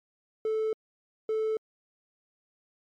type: tone bursts at uneven times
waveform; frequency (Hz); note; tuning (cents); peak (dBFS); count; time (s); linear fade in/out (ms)
triangle; 437.6; A4; -9; -23; 2; 0.45-0.73 / 1.29-1.57; 2
effects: tanh soft clip ceiling -19 dBFS + MP3 96 kbps